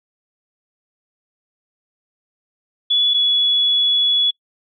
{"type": "tone pair in turn", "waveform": "sine", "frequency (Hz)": [3417, 3393], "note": ["G#7", "G#7"], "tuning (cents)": [49, 36], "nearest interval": "unison", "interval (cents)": 13, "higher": "first", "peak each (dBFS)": -13, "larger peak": "neither", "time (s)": [[2.9, 3.14], [3.14, 4.31]], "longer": "second", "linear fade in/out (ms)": 10, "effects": ["noise-tail reverb RT60 0.1 s tail -25 dB re dry"]}